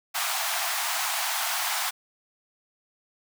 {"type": "high-pass noise", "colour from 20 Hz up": "pink", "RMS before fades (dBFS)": -28, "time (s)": [0.14, 1.91], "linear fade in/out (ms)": 20, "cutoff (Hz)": 670, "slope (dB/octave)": 96, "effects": []}